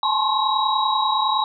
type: tone cluster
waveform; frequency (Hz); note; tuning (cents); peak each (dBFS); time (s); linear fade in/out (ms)
sine; 847 / 877 / 1041 / 1082 / 3839; G#5 / A5 / C6 / C#6 / B7; +34 / -6 / -9 / -42 / -50; -24; 0.03-1.44; 2
effects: none